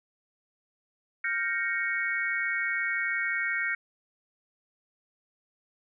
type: chord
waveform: sine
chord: G half-diminished seventh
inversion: third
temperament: equal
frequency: 1396.9 / 1568 / 1864.7 / 2217 Hz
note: F6 / G6 / Bb6 / Db7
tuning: 0 / 0 / 0 / 0 cents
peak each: -35 / -33 / -31 / -31 dBFS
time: 1.24-3.75 s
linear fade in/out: 5 ms
effects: none